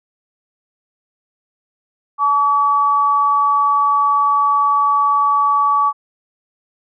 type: tone pair together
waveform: sine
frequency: 860 / 1142.1 Hz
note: A5 / D6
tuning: -40 / -49 cents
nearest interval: perfect fourth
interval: 491 cents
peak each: -20 / -12 dBFS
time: 2.18-5.93 s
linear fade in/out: 50 ms
effects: none